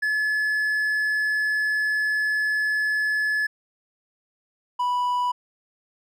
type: tone pair in turn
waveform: triangle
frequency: 1715 / 984.8 Hz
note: A6 / B5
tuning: -45 / -5 cents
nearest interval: minor seventh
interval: 960 cents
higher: first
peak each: -19 dBFS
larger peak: neither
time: 0.02-3.47 / 4.79-5.32 s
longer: first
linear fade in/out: 10 ms
effects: none